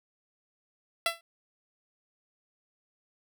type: tone with exponential decay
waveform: 10% pulse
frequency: 671 Hz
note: E5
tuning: 31 cents sharp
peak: -13 dBFS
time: 1.06-1.21 s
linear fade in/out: 2 ms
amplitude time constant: 31 ms
effects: none